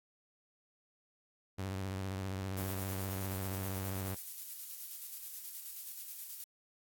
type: tone with vibrato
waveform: sawtooth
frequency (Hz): 95.7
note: G2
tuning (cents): -41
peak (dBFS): -33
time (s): 1.58-4.15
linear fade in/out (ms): 10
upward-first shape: square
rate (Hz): 15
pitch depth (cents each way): 42
type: noise with tremolo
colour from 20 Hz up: violet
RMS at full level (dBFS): -43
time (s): 2.57-6.44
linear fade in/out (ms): 2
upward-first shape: square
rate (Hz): 9.4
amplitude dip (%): 30
effects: AAC 64 kbps